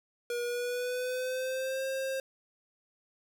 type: tone with pitch glide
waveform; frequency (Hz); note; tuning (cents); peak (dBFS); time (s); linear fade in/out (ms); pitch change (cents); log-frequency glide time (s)
square; 479.8 to 532.4; A#4 to C5; +50 to +30; -32; 0.3-2.2; 2; +180; 0.43-1.84
effects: 11-bit